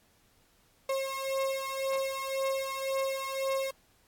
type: beating tone pair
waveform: 35% pulse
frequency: 537 / 538.9 Hz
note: C5 / C#5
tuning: +45 / -49 cents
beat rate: 1.9 Hz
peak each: -31 / -32 dBFS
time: 0.89-3.71 s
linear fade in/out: 5 ms
effects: pink hiss -66 dBFS RMS until 4.07 s + AAC 64 kbps